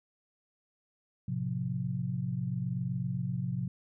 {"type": "chord", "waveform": "sine", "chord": "F major", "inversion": "first", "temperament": "equal with one note detuned", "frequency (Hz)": [110, 130.81, 178.39], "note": ["A2", "C3", "F3"], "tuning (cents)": [0, 0, 37], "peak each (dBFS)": [-38, -33, -35], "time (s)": [1.28, 3.68], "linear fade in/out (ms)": 5, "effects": []}